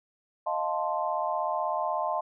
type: chord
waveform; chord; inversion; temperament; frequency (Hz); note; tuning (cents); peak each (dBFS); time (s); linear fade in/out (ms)
sine; F dominant seventh; third; equal; 622.3 / 698.5 / 880 / 1046.5; Eb5 / F5 / A5 / C6; 0 / 0 / 0 / 0; -32; 0.46-2.21; 10
effects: none